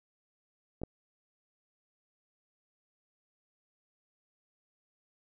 clicks, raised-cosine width 2 ms, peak -30 / -21 dBFS, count 2, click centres 0.817 / 0.835 s, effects none

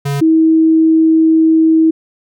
square / sine tone pair in turn, 141.1 / 321 Hz, C#3 / E4, +31 / -46 cents, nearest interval octave + major second, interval 1423 cents, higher second, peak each -15 / -6 dBFS, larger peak second, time 0.05-0.21 / 0.21-1.91 s, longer second, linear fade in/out 10 ms, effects none

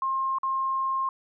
sine tone with dropouts, 1065 Hz, C6, 30 cents sharp, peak -24 dBFS, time 0.02-1.09 s, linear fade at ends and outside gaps 2 ms, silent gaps 0.385-0.432 s, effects none

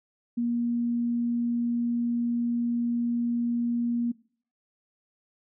sine tone, 237.3 Hz, A#3, 31 cents sharp, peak -24 dBFS, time 0.37-4.12 s, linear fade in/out 10 ms, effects noise-tail reverb RT60 0.5 s tail -21 dB re dry

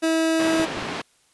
30% pulse tone, 323.7 Hz, E4, 31 cents flat, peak -16 dBFS, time 0.02-0.66 s, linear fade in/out 20 ms
pink band-pass noise, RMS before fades -30 dBFS, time 0.39-1.02 s, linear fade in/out 10 ms, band 210 to 3600 Hz, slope 12 dB/octave
clicks, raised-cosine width 2 ms, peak -20 dBFS, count 3, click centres 0.599 / 0.773 / 0.825 s
effects white hiss -61 dBFS RMS until 1.33 s + resampled to 24000 Hz

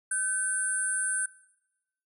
sine tone cluster, 1528 / 8650 / 9810 Hz, G6 / C#9 / D#9, -45 / -43 / -26 cents, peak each -31 dBFS, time 0.11-1.26 s, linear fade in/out 5 ms, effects noise-tail reverb RT60 0.9 s tail -19 dB re dry

